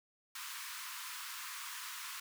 pink high-pass noise, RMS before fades -45 dBFS, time 0.35-2.2 s, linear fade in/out 5 ms, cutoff 960 Hz, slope 96 dB/octave, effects none

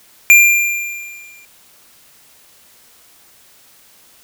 square tone with exponential decay, 2388 Hz, D7, 28 cents sharp, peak -3 dBFS, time 0.3-1.45 s, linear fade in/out 0 ms, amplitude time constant 250 ms, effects white hiss -48 dBFS RMS until 4.23 s

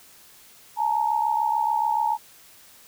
sine tone pair together, 857 / 923.9 Hz, A5 / A#5, -46 / -16 cents, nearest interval minor second, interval 130 cents, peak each -23 dBFS, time 0.76-2.18 s, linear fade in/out 50 ms, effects white hiss -51 dBFS RMS until 2.87 s

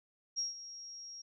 sine tone with ADSR envelope, 5600 Hz, F8, 4 cents sharp, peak -31 dBFS, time 0.36-1.22 s, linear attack 27 ms, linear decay 150 ms, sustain -14 dB, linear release 9 ms, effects none

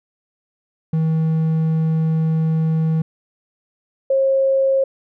triangle / sine tone pair in turn, 160 / 538.2 Hz, D#3 / C5, +49 / +49 cents, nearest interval octave + major sixth, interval 2100 cents, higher second, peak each -13 dBFS, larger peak neither, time 0.93-3.02 / 4.1-4.84 s, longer first, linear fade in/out 5 ms, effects none

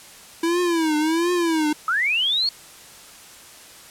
square tone with vibrato, 327.8 Hz, E4, 10 cents flat, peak -19 dBFS, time 0.43-1.73 s, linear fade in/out 5 ms, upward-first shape triangle, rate 1.4 Hz, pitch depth 160 cents each way
sine linear sweep, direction up, 1244.5 to 4435 Hz, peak -18 dBFS, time 1.88-2.49 s, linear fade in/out 2 ms
effects white hiss -44 dBFS RMS until 3.9 s + low-pass 11000 Hz 12 dB/octave

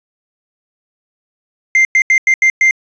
triangle tone bursts at uneven times, 2093 Hz, C7, in tune, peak -5 dBFS, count 6, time 1.75-1.85 / 1.95-2.02 / 2.1-2.18 / 2.27-2.34 / 2.42-2.5 / 2.61-2.71 s, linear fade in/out 2 ms, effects resampled to 16000 Hz + 7-bit

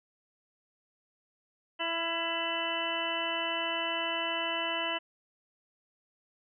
harmonic tone with a mistuned harmonic, 332.5 Hz, E4, 15 cents sharp, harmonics 1 / 2 / 3 / 4 / 5 / 6 / 8 / 9, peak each -42 / -37 / -37 / -42 / -41 / -40 / -37 / -35 dBFS, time 1.79-4.99 s, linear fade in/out 20 ms, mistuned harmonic 4, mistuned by +24 cents, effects none

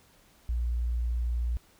sine tone, 59.3 Hz, A#1, 30 cents sharp, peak -26 dBFS, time 0.49-1.57 s, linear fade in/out 0 ms, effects pink hiss -61 dBFS RMS until 1.79 s

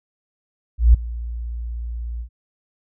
sine tone with ADSR envelope, 58.27 Hz, A#1, in tune, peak -5 dBFS, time 0.78-2.29 s, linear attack 160 ms, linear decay 8 ms, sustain -20 dB, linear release 85 ms, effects none

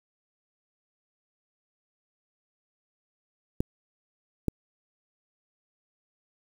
clicks, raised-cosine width 3 ms, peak -12 dBFS, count 2, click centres 3.605 / 4.483 s, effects 7-bit

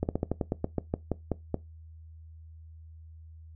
slowing click train, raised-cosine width 2 ms, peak -14 dBFS, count 13, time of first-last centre 0.03-1.543 s, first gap 59 ms, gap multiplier 1.13, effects noise-tail reverb RT60 0.2 s tail -20 dB re dry + added 80 Hz sine -46 dBFS peak until 3.55 s

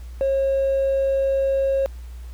sine tone with hard clipping, 542 Hz, C#5, 39 cents flat, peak -18 dBFS, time 0.21-1.86 s, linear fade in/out 0 ms, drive 1 dB, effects added 60 Hz sine -33 dBFS peak until 2.33 s + pink hiss -53 dBFS RMS until 2.33 s

